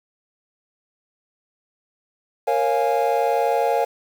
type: chord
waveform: triangle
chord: Bb minor seventh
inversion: none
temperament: equal with one note detuned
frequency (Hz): 466.2 / 546.4 / 698.5 / 830.6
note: Bb4 / Db5 / F5 / Ab5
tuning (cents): 0 / -25 / 0 / 0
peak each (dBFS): -21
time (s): 2.47-3.85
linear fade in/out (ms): 10
effects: 7-bit